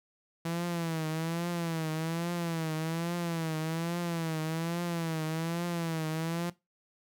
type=tone with vibrato; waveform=sawtooth; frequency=165.2 Hz; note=E3; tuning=4 cents sharp; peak=-27 dBFS; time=0.45-6.5 s; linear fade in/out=5 ms; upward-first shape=triangle; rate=1.2 Hz; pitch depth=99 cents each way; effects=noise-tail reverb RT60 0.2 s tail -18 dB re dry